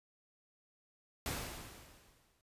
pink noise with exponential decay, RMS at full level -37 dBFS, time 1.26-2.41 s, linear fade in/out 1 ms, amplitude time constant 250 ms, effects noise-tail reverb RT60 0.1 s tail -21 dB re dry + resampled to 32000 Hz

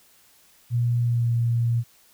sine tone with pitch glide, 119.7 to 117.64 Hz, A#2 to A#2, +46 to +16 cents, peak -19 dBFS, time 0.7-1.84 s, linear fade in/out 50 ms, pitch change -30 cents, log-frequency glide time 1-1.31 s, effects white hiss -57 dBFS RMS until 2.13 s

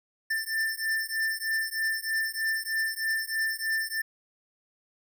square beating tone pair, 1779 / 1782.2 Hz, A6 / A6, +19 / +22 cents, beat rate 3.2 Hz, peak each -31 dBFS, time 0.3-4.02 s, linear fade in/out 10 ms, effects none

